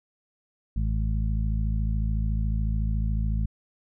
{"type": "harmonic tone", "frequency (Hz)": 53.9, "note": "A1", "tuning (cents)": -35, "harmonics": [1, 2, 3, 4], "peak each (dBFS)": [-24, -30, -34, -36], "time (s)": [0.76, 3.46], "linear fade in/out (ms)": 5, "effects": []}